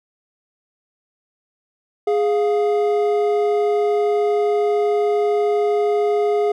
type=tone pair together; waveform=triangle; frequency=415.3 / 703.1 Hz; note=G#4 / F5; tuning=0 / +11 cents; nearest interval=major sixth; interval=911 cents; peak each=-14 / -21 dBFS; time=2.07-6.52 s; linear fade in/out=5 ms; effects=none